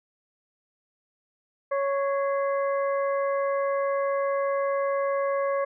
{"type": "harmonic tone with a mistuned harmonic", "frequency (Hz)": 554.4, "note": "C#5", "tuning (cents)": 0, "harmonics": [1, 2, 3, 4], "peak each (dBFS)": [-24, -30, -39, -41], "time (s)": [1.71, 5.65], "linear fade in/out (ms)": 10, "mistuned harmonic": 4, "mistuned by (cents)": -130, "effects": []}